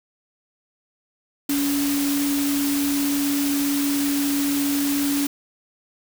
sine tone in noise, 283.3 Hz, C#4, 38 cents sharp, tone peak -20 dBFS, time 1.49-5.27 s, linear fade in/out 5 ms, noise white, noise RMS -28 dBFS, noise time 1.49-5.27 s, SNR +5 dB, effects none

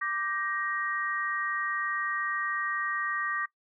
sine chord, G minor, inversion second, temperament just, 1176 / 1568 / 1881.6 Hz, D6 / G6 / Bb6, +2 / 0 / +16 cents, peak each -32 / -37 / -32 dBFS, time 0.01-3.46 s, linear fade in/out 10 ms, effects noise-tail reverb RT60 0.1 s tail -19 dB re dry

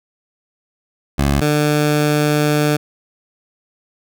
15% pulse tone pair in turn, 70.4 / 149.17 Hz, C#2 / D3, +27 / +27 cents, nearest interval octave + minor second, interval 1300 cents, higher second, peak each -7 dBFS, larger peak neither, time 1.18-1.41 / 1.41-2.77 s, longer second, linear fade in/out 10 ms, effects none

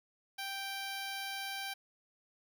10% pulse tone, 784 Hz, G5, in tune, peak -30 dBFS, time 0.38-1.74 s, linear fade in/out 10 ms, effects none

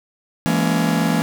45% pulse chord, A# half-diminished seventh, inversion second, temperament just, 167.82 / 209.8 / 233.1 / 279.7 Hz, E3 / G#3 / A#3 / C#4, +31 / +18 / 0 / +16 cents, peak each -20 / -23 / -22 / -24 dBFS, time 0.46-1.22 s, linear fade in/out 0 ms, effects none

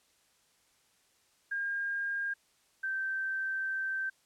sine tone pair in turn, 1613 / 1556.6 Hz, G6 / G6, +49 / -13 cents, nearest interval minor second, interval 62 cents, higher first, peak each -31 / -31 dBFS, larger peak neither, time 1.51-2.34 / 2.83-4.1 s, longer second, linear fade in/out 10 ms, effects white hiss -69 dBFS RMS until 4.25 s + low-pass 10000 Hz 12 dB/octave

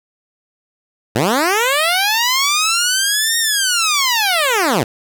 10% pulse linear two-way sweep, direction up then down, 98 to 1864.7 to 98 Hz, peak -5 dBFS, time 1.15-4.84 s, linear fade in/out 10 ms, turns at 3.38 s, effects none

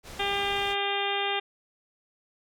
pink low-pass noise, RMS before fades -43 dBFS, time 0.03-0.76 s, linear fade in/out 50 ms, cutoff 9700 Hz, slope 12 dB/octave
harmonic tone, 400.3 Hz, G4, 36 cents sharp, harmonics 1 / 2 / 3 / 4 / 5 / 6 / 7 / 8 / 9, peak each -33 / -31 / -37 / -37 / -36 / -36 / -35 / -35 / -36 dBFS, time 0.19-1.4 s, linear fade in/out 10 ms
effects none

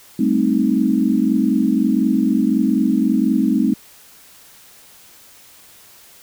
sine chord, A half-diminished seventh, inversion third, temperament equal, 196 / 220 / 261.6 / 311.1 Hz, G3 / A3 / C4 / Eb4, 0 / 0 / 0 / 0 cents, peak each -21 / -18 / -18 / -20 dBFS, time 0.19-3.74 s, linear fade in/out 5 ms, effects white hiss -46 dBFS RMS until 6.22 s

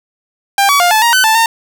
sawtooth tone with pitch steps, 795 / 1136 / 705 / 869 / 939 / 1515 / 881 / 911 Hz, G5 / C#6 / F5 / A5 / A#5 / F#6 / A5 / A#5, +24 / +42 / +16 / -22 / +12 / +40 / +2 / -40 cents, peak -4 dBFS, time 0.58-1.46 s, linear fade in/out 2 ms, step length 110 ms, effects none

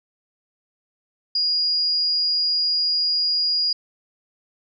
sine tone, 4867 Hz, D#8, 39 cents flat, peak -18 dBFS, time 1.35-3.73 s, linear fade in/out 5 ms, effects none

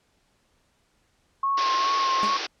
sine tone with vibrato, 1084 Hz, C#6, 39 cents flat, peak -21 dBFS, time 1.43-2.37 s, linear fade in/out 5 ms, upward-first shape sine, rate 2.5 Hz, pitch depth 32 cents each way
white band-pass noise, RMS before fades -31 dBFS, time 1.57-2.47 s, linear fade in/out 10 ms, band 290 to 5700 Hz, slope 96 dB/octave
sawtooth tone with exponential decay, 207.7 Hz, G#3, in tune, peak -22 dBFS, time 2.23-2.39 s, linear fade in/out 0 ms, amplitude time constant 34 ms
effects pink hiss -67 dBFS RMS until 2.6 s + low-pass 9000 Hz 12 dB/octave

